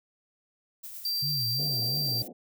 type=noise with tremolo; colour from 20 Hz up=violet; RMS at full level=-40 dBFS; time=0.83-2.28 s; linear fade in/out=10 ms; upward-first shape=triangle; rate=9 Hz; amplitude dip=40%
type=tone; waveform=square; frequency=4699 Hz; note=D8; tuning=in tune; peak=-28 dBFS; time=1.05-2.22 s; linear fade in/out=2 ms
type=tone with vibrato; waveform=sine; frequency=131.1 Hz; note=C3; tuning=4 cents sharp; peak=-32 dBFS; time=1.22-2.23 s; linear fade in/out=10 ms; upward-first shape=sine; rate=2.9 Hz; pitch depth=200 cents each way
type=band-pass noise; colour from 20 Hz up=pink; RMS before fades=-44 dBFS; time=1.58-2.33 s; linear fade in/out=10 ms; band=180 to 770 Hz; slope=96 dB/octave
effects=none